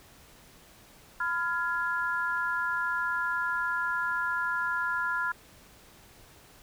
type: chord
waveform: sine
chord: F diminished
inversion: second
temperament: just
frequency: 1005.8 / 1396.9 / 1676.3 Hz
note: Cb6 / F6 / Ab6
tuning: +31 / 0 / +16 cents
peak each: -33 / -29 / -34 dBFS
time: 1.2-5.32 s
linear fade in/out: 5 ms
effects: pink hiss -55 dBFS RMS until 6.62 s